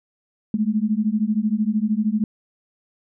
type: beating tone pair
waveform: sine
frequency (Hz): 207.7 / 220.7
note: G#3 / A3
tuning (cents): 0 / +5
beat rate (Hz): 13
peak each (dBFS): -21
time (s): 0.54-2.24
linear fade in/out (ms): 2
effects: none